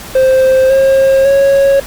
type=tone with pitch steps; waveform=triangle; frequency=523.3 / 537.1 / 551.2 Hz; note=C5 / C5 / C#5; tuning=0 / +45 / -10 cents; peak=-3 dBFS; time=0.15-1.8 s; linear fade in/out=5 ms; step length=550 ms; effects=pink hiss -28 dBFS RMS until 1.86 s + MP3 96 kbps